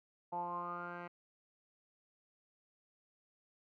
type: tone with low-pass filter sweep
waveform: 10% pulse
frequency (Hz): 174.61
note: F3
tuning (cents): 0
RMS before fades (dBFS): -42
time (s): 0.32-1.08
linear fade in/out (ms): 10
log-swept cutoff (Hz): 820 to 1800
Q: 9.5
effects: none